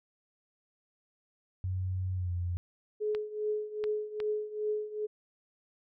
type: tone with pitch glide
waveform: sine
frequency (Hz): 92.8 to 88.2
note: F#2 to F2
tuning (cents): +6 to +18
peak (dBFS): -30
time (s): 1.64-2.57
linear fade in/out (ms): 0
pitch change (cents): -88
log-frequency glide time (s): 2.14-2.32
type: tone with tremolo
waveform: sine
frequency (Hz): 424.3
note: G#4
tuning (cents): +37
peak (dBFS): -27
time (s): 3-5.07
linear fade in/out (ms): 20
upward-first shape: triangle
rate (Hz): 2.5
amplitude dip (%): 85
type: clicks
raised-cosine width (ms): 0.3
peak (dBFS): -25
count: 3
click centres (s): 3.149 / 3.84 / 4.202
effects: none